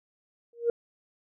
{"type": "tone with exponential growth", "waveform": "sine", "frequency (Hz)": 470, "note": "A#4", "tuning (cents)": 14, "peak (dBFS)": -17, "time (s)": [0.53, 0.7], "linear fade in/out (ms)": 2, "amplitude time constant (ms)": 35, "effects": ["tanh soft clip ceiling -15 dBFS"]}